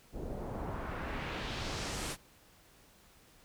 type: noise with low-pass filter sweep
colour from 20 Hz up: pink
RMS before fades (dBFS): -39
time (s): 0.12-2.17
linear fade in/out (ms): 50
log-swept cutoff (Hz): 410 to 11000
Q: 1.2
effects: pink hiss -62 dBFS RMS until 3.44 s